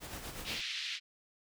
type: noise with tremolo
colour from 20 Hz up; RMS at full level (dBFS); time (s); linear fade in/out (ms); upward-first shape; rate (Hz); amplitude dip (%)
pink; -42; 0-0.62; 50; sine; 8.3; 50
type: band-pass noise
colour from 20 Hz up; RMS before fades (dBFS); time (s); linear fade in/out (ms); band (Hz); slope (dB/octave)
white; -39; 0.44-1; 50; 2100 to 4200; 24
effects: none